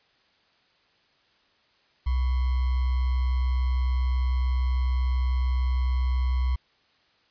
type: tone with sample-and-hold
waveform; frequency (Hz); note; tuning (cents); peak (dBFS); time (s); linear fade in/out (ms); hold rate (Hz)
sine; 63.5; B1; +49; -21; 2.06-6.56; 10; 1050
effects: white hiss -64 dBFS RMS until 7.3 s + resampled to 11025 Hz